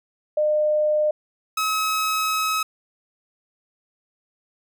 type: tone pair in turn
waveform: sine / sawtooth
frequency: 606 / 1280.8 Hz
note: D#5 / D#6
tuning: -46 / +50 cents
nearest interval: octave + minor second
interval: 1296 cents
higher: second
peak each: -17 dBFS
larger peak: neither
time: 0.37-1.11 / 1.57-2.63 s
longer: second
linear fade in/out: 5 ms
effects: none